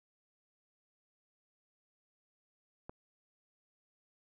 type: click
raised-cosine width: 1 ms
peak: -30 dBFS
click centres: 2.895 s
effects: none